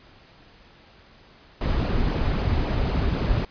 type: noise with flanger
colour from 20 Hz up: brown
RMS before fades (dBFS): -23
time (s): 1.61-3.45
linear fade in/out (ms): 2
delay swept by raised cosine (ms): 0.52 to 6.42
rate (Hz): 3.8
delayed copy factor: -0.55
effects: pink hiss -52 dBFS RMS until 3.5 s + resampled to 11025 Hz